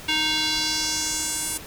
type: tone with band-pass filter sweep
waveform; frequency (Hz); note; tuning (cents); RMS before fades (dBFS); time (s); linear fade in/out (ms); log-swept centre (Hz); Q
square; 311.1; D#4; 0; -25; 0.08-1.58; 10; 3000 to 9800; 2.2
effects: pink hiss -40 dBFS RMS until 1.66 s